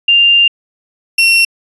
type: tone pair in turn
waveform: sine / 35% pulse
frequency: 2794 / 2724 Hz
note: F7 / F7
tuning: 0 / -44 cents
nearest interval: unison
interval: 44 cents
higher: first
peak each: -5 dBFS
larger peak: neither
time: 0.08-0.48 / 1.18-1.45 s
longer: first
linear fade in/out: 5 ms
effects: resampled to 24000 Hz